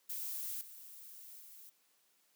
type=noise with level steps; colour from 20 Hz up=violet; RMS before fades=-41 / -53 / -55 dBFS; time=0.09-1.7 s; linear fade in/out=10 ms; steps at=0.61 / 1.4 s; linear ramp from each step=2 ms; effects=white hiss -73 dBFS RMS until 2.35 s + high-pass 200 Hz 12 dB/octave